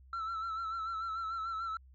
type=tone with vibrato; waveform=sine; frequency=1332 Hz; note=E6; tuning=18 cents sharp; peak=-32 dBFS; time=0.13-1.77 s; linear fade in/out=2 ms; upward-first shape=sine; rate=6.8 Hz; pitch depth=49 cents each way; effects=tanh soft clip ceiling -34 dBFS + added 65 Hz sine -55 dBFS peak until 1.94 s